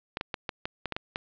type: clicks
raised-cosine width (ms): 0.3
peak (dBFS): -15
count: 9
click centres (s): 0.171 / 0.211 / 0.342 / 0.492 / 0.655 / 0.857 / 0.923 / 0.965 / 1.159
effects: resampled to 11025 Hz + 8-bit